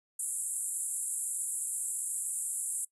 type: band-pass noise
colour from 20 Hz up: white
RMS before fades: -35 dBFS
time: 0.19-2.85 s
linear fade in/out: 5 ms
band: 7500 to 11000 Hz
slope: 96 dB/octave
effects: noise-tail reverb RT60 0.1 s tail -21 dB re dry